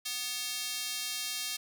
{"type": "tone with high-pass filter", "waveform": "square", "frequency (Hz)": 246.9, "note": "B3", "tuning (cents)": 0, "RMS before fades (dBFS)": -36, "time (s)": [0.05, 1.57], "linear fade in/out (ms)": 10, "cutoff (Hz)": 3700, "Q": 1.1, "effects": []}